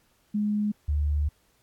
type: tone pair in turn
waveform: sine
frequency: 208.9 / 73.69 Hz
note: G#3 / D2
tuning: +10 / +6 cents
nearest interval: octave + tritone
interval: 1804 cents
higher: first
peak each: -23 / -22 dBFS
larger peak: second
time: 0.34-0.72 / 0.88-1.29 s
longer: second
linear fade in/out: 10 ms
effects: pink hiss -66 dBFS RMS until 1.62 s + AAC 64 kbps